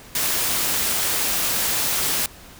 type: noise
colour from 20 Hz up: white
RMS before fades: -22 dBFS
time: 0.15-2.26 s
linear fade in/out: 2 ms
effects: pink hiss -44 dBFS RMS until 2.59 s